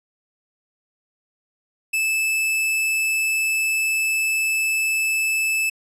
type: tone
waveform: 45% pulse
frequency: 2622 Hz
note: E7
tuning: 10 cents flat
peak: -19 dBFS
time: 1.93-5.7 s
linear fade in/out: 10 ms
effects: resampled to 32000 Hz